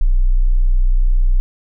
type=tone; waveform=sine; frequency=30.87 Hz; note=B0; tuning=in tune; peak=-9 dBFS; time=0.01-1.4 s; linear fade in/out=0 ms; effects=none